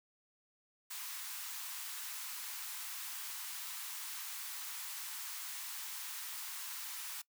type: high-pass noise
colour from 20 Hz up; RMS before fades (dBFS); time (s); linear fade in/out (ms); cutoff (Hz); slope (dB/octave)
white; -44; 0.9-7.22; 10; 850; 48
effects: noise-tail reverb RT60 0.1 s tail -21 dB re dry